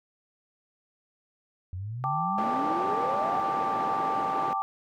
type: exponential sweep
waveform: sine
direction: up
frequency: 87.31 to 784 Hz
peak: -32 dBFS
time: 1.73-3.4 s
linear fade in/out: 0 ms
type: chord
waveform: sine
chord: G suspended second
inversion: none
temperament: equal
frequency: 784 / 880 / 1174.7 Hz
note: G5 / A5 / D6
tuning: 0 / 0 / 0 cents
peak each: -30 / -33 / -29 dBFS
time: 2.04-4.62 s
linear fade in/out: 0 ms
type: band-pass noise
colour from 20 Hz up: white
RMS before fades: -35 dBFS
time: 2.38-4.53 s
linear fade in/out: 0 ms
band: 190 to 810 Hz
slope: 12 dB/octave
effects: none